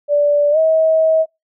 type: tone with pitch glide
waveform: sine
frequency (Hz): 583 to 639.4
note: D5 to D#5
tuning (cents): -13 to +47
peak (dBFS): -10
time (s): 0.08-1.26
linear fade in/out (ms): 50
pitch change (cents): +160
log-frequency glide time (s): 0.51-0.58
effects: noise-tail reverb RT60 0.2 s tail -24 dB re dry